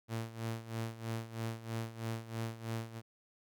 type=tone with tremolo; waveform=sawtooth; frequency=113.7 Hz; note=A#2; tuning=43 cents flat; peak=-31 dBFS; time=0.08-3.02 s; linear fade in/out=50 ms; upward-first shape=sine; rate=3.1 Hz; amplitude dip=80%; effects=none